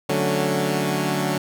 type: chord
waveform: 15% pulse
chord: D major seventh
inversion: none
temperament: equal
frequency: 146.83 / 185 / 220 / 277.2 Hz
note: D3 / F#3 / A3 / C#4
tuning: 0 / 0 / 0 / 0 cents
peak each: -18 / -18 / -22 / -23 dBFS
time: 0.09-1.38 s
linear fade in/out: 5 ms
effects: none